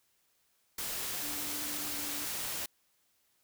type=tone in noise; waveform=sine; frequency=293.5 Hz; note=D4; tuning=1 cent flat; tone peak=-46 dBFS; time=1.22-2.25 s; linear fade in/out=5 ms; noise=white; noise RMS=-37 dBFS; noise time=0.78-2.66 s; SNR=-12 dB; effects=white hiss -73 dBFS RMS until 3.43 s